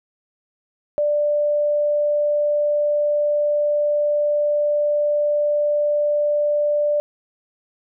sine tone, 590 Hz, D5, 8 cents sharp, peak -16 dBFS, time 0.98-7 s, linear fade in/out 0 ms, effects none

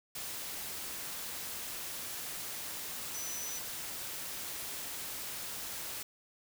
sine tone in noise, 5950 Hz, F#8, 9 cents sharp, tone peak -40 dBFS, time 3.14-3.59 s, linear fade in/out 5 ms, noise white, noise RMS -41 dBFS, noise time 0.15-6.03 s, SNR -2 dB, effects none

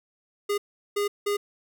square tone bursts at uneven times, 408.9 Hz, G#4, 27 cents flat, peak -24 dBFS, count 3, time 0.49-0.58 / 0.96-1.08 / 1.26-1.37 s, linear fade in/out 10 ms, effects none

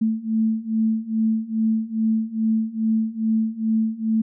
sine beating tone pair, 220 / 222.4 Hz, A3 / A3, 0 / +19 cents, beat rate 2.4 Hz, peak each -23 / -21 dBFS, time 0.01-4.22 s, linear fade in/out 10 ms, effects none

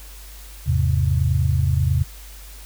sine chord, E augmented, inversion none, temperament equal with one note detuned, 82.41 / 103.83 / 132.56 Hz, E2 / G#2 / B#2, 0 / 0 / +23 cents, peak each -19 / -23 / -20 dBFS, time 0.66-2.04 s, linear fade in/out 20 ms, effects added 50 Hz sine -38 dBFS peak until 2.65 s + white hiss -44 dBFS RMS until 2.65 s

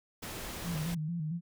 pink noise, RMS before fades -41 dBFS, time 0.22-0.95 s, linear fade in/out 10 ms
sine tone with vibrato, 162.6 Hz, E3, 23 cents flat, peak -32 dBFS, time 0.63-1.41 s, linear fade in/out 50 ms, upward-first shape square, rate 4.4 Hz, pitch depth 89 cents each way
effects none

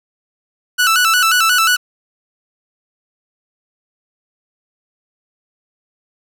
sawtooth tone with vibrato, 1396.9 Hz, F6, in tune, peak -7 dBFS, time 0.78-1.77 s, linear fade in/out 20 ms, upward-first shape square, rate 5.6 Hz, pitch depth 94 cents each way, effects none

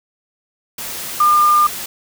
sine tone in noise, 1204 Hz, D6, 43 cents sharp, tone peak -9 dBFS, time 1.2-1.67 s, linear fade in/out 5 ms, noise white, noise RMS -27 dBFS, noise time 0.78-1.86 s, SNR +15 dB, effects none

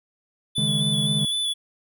square tone with vibrato, 3457 Hz, A7, 31 cents flat, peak -23 dBFS, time 0.55-1.54 s, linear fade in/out 20 ms, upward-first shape square, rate 3.9 Hz, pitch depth 16 cents each way
triangle chord, C# suspended second, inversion none, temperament equal, 138.59 / 155.56 / 207.7 Hz, C#3 / D#3 / G#3, 0 / 0 / 0 cents, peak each -25 dBFS, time 0.58-1.25 s, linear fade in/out 2 ms
effects none

